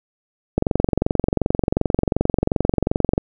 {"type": "click train", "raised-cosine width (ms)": 2, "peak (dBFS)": -3, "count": 60, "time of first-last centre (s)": [0.58, 3.179], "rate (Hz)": 22.7, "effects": []}